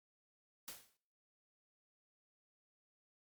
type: noise with exponential decay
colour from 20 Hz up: white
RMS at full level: -45 dBFS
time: 0.68-0.97 s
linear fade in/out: 0 ms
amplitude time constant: 63 ms
effects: noise-tail reverb RT60 0.7 s tail -26 dB re dry + MP3 96 kbps